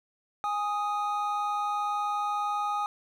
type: tone pair together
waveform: triangle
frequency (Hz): 825.3 / 1247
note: G#5 / D#6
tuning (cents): -11 / +3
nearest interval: perfect fifth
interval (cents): 714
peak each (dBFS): -28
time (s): 0.44-2.86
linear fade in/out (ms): 0
effects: none